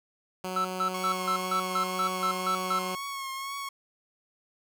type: tone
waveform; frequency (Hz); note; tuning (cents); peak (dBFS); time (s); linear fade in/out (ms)
10% pulse; 185; F#3; 0; -24; 0.44-2.95; 2
type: tone bursts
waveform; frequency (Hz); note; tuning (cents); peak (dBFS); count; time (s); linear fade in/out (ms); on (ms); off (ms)
triangle; 1318.5; E6; 0; -23; 10; 0.56-2.79; 5; 88; 150
type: tone with vibrato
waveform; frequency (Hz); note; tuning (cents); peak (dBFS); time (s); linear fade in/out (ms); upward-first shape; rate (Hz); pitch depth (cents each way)
sawtooth; 1094; C#6; -23; -30; 0.94-3.69; 5; triangle; 2; 42
effects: none